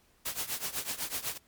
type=noise with tremolo; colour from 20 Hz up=white; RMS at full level=-32 dBFS; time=0.25-1.38 s; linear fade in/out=10 ms; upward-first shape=triangle; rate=8 Hz; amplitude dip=90%; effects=pink hiss -66 dBFS RMS until 1.47 s + MP3 96 kbps